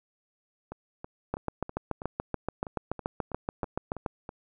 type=two click trains; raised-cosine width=1 ms; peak=-24 / -15 dBFS; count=12 / 20; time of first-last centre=0.72-4.291 / 1.34-4.062 s; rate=3.08 / 6.98 Hz; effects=none